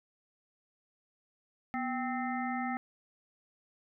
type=harmonic tone with a mistuned harmonic; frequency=260 Hz; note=C4; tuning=11 cents flat; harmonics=1 / 3 / 5 / 7 / 8; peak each=-35 / -36 / -41 / -43 / -43 dBFS; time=1.74-2.77 s; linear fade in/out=0 ms; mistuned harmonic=1; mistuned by=-100 cents; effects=none